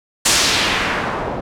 white noise with low-pass filter sweep, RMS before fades -18 dBFS, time 0.25-1.41 s, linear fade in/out 10 ms, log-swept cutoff 8300 to 600 Hz, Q 1.1, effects none

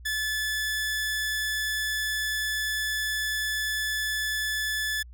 sawtooth tone, 1731 Hz, A6, 29 cents flat, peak -23 dBFS, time 0.05-5.03 s, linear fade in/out 10 ms, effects added 60 Hz sine -43 dBFS peak until 5.13 s

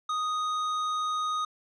sine tone with tanh clipping, 1244.5 Hz, D#6, in tune, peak -29 dBFS, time 0.09-1.45 s, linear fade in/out 5 ms, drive 15 dB, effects low-pass 6000 Hz 12 dB/octave

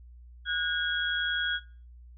sine tone cluster, 1457 / 1618 / 3316 Hz, F#6 / G#6 / G#7, -27 / -46 / -3 cents, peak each -31 / -32 / -32 dBFS, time 0.45-1.6 s, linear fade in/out 50 ms, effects noise-tail reverb RT60 0.4 s tail -19 dB re dry + added 60 Hz sine -47 dBFS peak until 2.17 s

